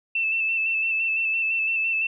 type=tone with vibrato; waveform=sine; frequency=2654 Hz; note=E7; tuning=11 cents sharp; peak=-21 dBFS; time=0.15-2.07 s; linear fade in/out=5 ms; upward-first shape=square; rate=5.9 Hz; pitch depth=23 cents each way; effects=none